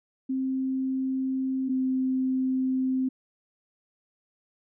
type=tone pair in turn; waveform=sine; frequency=263.2 / 260.2 Hz; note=C4 / C4; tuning=+10 / -9 cents; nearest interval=unison; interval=19 cents; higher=first; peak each=-25 / -23 dBFS; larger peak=second; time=0.29-1.69 / 1.69-3.09 s; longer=neither; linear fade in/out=10 ms; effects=none